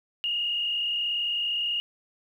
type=tone with frequency modulation; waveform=sine; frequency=2853 Hz; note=F7; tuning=36 cents sharp; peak=-25 dBFS; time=0.24-1.8 s; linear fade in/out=0 ms; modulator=38.6 Hz; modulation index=1.6; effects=10-bit